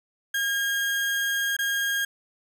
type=tone with dropouts; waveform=35% pulse; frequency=1623 Hz; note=G#6; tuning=40 cents flat; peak=-22 dBFS; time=0.34-2.05 s; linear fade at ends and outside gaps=5 ms; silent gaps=1.567-1.588 s; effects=none